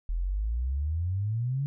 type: exponential sweep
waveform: sine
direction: up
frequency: 40.13 to 144.2 Hz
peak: -26 dBFS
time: 0.09-1.66 s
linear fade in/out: 0 ms
effects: none